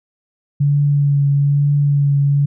sine tone with vibrato, 142.7 Hz, D3, 49 cents flat, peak -11 dBFS, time 0.6-2.46 s, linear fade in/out 10 ms, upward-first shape triangle, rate 1.1 Hz, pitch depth 22 cents each way, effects none

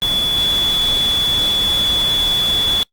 sine tone in noise, 3430 Hz, A7, 45 cents flat, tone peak -14 dBFS, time 0.02-2.83 s, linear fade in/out 0 ms, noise pink, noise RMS -26 dBFS, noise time 0.02-2.83 s, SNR +9 dB, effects noise-tail reverb RT60 0.1 s tail -22 dB re dry + Opus 24 kbps

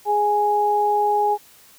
sine tone pair together, 415.3 / 830.6 Hz, G#4 / G#5, 0 / 0 cents, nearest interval octave, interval 1200 cents, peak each -22 / -17 dBFS, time 0.05-1.38 s, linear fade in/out 50 ms, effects white hiss -50 dBFS RMS until 1.78 s

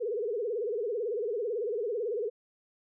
sine tone with vibrato, 446.8 Hz, A4, 27 cents sharp, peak -29 dBFS, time 0-2.3 s, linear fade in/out 20 ms, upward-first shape sine, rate 18 Hz, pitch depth 180 cents each way, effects none

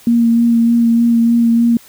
sine tone with vibrato, 233.1 Hz, A#3, in tune, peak -8 dBFS, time 0.07-1.77 s, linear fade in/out 2 ms, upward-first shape sine, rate 3.3 Hz, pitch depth 17 cents each way, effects white hiss -43 dBFS RMS until 1.88 s

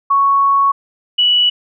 sine tone pair in turn, 1110 / 2947 Hz, C#6 / F#7, +2 / -8 cents, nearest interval octave + perfect fourth, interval 1690 cents, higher second, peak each -9 dBFS, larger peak neither, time 0.1-0.72 / 1.18-1.5 s, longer first, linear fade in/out 10 ms, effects none

